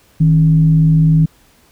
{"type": "tone with frequency modulation", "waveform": "sine", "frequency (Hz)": 157.7, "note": "D#3", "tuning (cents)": 24, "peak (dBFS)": -7, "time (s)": [0.2, 1.26], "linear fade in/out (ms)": 10, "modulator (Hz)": 116, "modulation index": 0.32, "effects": ["pink hiss -51 dBFS RMS until 1.71 s"]}